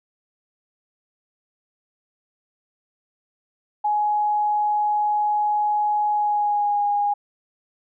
sine tone with pitch glide, 838 to 820.3 Hz, G#5 to G#5, +15 to -22 cents, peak -18 dBFS, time 3.84-7.14 s, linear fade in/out 10 ms, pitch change -37 cents, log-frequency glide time 6.11-6.85 s, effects none

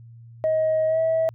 sine tone with pitch glide, 631 to 647.6 Hz, D#5 to E5, +24 to -31 cents, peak -17 dBFS, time 0.44-1.29 s, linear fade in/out 0 ms, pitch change +45 cents, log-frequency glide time 0.87-0.99 s, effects tanh soft clip ceiling -15 dBFS + added 116 Hz sine -42 dBFS peak until 1.34 s

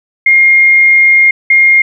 sine tone pair in turn, 2129 / 2129 Hz, C7 / C7, +30 / +30 cents, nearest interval unison, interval 0 cents, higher neither, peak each -3 dBFS, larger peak neither, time 0.26-1.31 / 1.5-1.82 s, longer first, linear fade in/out 5 ms, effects none

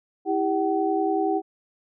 sine tone cluster, 326.8 / 397.4 / 758 Hz, E4 / G4 / F#5, -15 / +24 / +42 cents, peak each -25 dBFS, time 0.25-1.42 s, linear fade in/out 50 ms, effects none

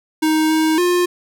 square tone with pitch steps, 313.1 / 315.7 / 354.9 Hz, D#4 / D#4 / F4, +11 / +25 / +28 cents, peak -14 dBFS, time 0.22-1.06 s, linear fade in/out 10 ms, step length 280 ms, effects none

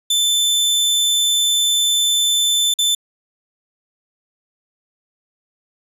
sawtooth tone with dropouts, 3530 Hz, A7, 5 cents sharp, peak -11 dBFS, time 0.1-2.95 s, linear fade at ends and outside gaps 5 ms, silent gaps 2.74-2.787 s, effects resampled to 32000 Hz

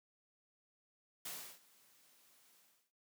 white noise with ADSR envelope, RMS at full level -44 dBFS, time 1.25-2.92 s, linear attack 6 ms, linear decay 330 ms, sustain -24 dB, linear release 340 ms, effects noise-tail reverb RT60 0.1 s tail -26 dB re dry + high-pass 150 Hz 12 dB/octave

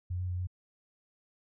sine tone with pitch steps, 89.3 / 91.1 / 89.8 / 90.8 Hz, F2 / F#2 / F2 / F#2, +39 / -26 / +49 / -32 cents, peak -31 dBFS, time 0.1-0.472 s, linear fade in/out 10 ms, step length 93 ms, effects none

